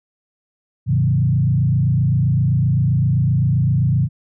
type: tone with frequency modulation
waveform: sine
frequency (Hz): 130.81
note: C3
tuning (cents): 0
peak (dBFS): -13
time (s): 0.86-4.09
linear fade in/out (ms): 50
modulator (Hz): 27.7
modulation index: 1.2
effects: none